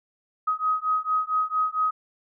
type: beating tone pair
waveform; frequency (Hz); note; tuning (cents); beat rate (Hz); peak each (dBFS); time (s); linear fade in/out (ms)
sine; 1259 / 1263.4; D#6 / D#6; +20 / +26; 4.4; -25; 0.47-1.91; 10
effects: none